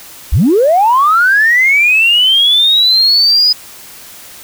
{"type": "linear sweep", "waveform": "sine", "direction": "up", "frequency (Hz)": [41.2, 5010], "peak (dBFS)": -5, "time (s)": [0.32, 3.53], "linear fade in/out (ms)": 10, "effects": ["tanh soft clip ceiling -1 dBFS", "white hiss -34 dBFS RMS until 4.43 s"]}